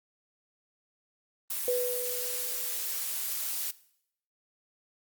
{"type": "noise", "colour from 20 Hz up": "blue", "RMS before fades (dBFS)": -33, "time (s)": [1.5, 3.71], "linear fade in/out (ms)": 5}
{"type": "tone with exponential decay", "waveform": "sine", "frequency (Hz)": 493.9, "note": "B4", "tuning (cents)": 0, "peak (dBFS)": -24, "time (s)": [1.68, 3.16], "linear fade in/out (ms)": 1, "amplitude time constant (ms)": 320}
{"effects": ["noise-tail reverb RT60 0.7 s tail -19 dB re dry", "Opus 32 kbps"]}